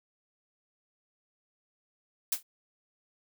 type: noise with exponential decay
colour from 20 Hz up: blue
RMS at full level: -23 dBFS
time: 2.32-2.43 s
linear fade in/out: 5 ms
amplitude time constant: 22 ms
effects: none